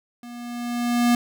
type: tone with level ramp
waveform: square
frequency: 240 Hz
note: B3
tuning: 49 cents flat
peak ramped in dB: -38 to -15 dBFS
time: 0.23-1.15 s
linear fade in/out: 2 ms
effects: none